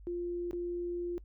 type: tone with dropouts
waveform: sine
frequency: 349.2 Hz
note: F4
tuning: in tune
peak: -33 dBFS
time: 0.07-1.18 s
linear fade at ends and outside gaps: 0 ms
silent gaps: 0.51-0.531 s
effects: noise-tail reverb RT60 0.1 s tail -23 dB re dry + added 50 Hz sine -49 dBFS peak until 1.24 s